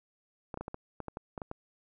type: clicks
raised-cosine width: 1 ms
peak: -24 dBFS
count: 11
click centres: 0.542 / 0.574 / 0.61 / 0.681 / 0.744 / 1.003 / 1.083 / 1.171 / 1.378 / 1.418 / 1.514 s
effects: none